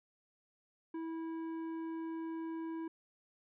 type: tone with tanh clipping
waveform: triangle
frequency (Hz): 326.3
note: E4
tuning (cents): -18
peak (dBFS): -40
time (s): 0.94-2.88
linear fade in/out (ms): 5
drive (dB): 14
effects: none